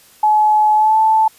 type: tone with pitch glide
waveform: sine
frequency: 853 to 877.5 Hz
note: G#5 to A5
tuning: +46 to -5 cents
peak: -9 dBFS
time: 0.23-1.28 s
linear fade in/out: 5 ms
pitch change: +49 cents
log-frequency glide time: 0.75-0.98 s
effects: white hiss -47 dBFS RMS until 1.38 s + resampled to 32000 Hz